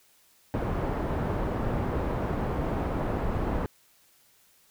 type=low-pass noise; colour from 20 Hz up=pink; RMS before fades=-29 dBFS; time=0.54-3.66 s; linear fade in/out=0 ms; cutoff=980 Hz; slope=12 dB/octave; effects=white hiss -62 dBFS RMS until 4.7 s